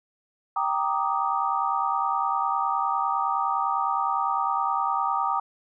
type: chord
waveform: sine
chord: Eb major seventh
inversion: first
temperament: equal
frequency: 784 / 932.3 / 1174.7 / 1244.5 Hz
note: G5 / Bb5 / D6 / Eb6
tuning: 0 / 0 / 0 / 0 cents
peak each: -28 dBFS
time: 0.56-5.4 s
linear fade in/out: 5 ms
effects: none